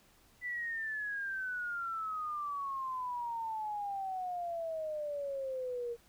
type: exponential sweep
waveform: sine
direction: down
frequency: 1994 to 466.2 Hz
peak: -35 dBFS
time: 0.41-5.97 s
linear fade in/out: 50 ms
effects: pink hiss -65 dBFS RMS until 6.08 s